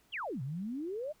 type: exponential two-way sweep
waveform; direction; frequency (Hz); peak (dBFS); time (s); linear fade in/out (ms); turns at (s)
sine; down then up; 3379 to 123.47 to 635; -35; 0.12-1.13; 20; 0.42
effects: pink hiss -68 dBFS RMS until 1.2 s